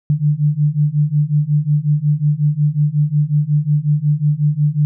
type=beating tone pair; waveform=sine; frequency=145.7 / 151.2 Hz; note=D3 / D#3; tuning=-13 / -49 cents; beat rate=5.5 Hz; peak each=-16 / -15 dBFS; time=0.1-4.85 s; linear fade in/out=0 ms; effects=none